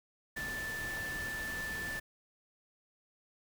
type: tone in noise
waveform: sine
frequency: 1760 Hz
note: A6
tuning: in tune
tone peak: -37 dBFS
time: 0.36-2 s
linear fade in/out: 10 ms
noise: pink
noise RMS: -44 dBFS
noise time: 0.36-2 s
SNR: +4 dB
effects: none